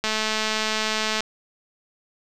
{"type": "click train", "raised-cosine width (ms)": 0.2, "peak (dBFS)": -7, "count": 254, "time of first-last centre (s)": [0.04, 1.206], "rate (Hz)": 217, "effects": []}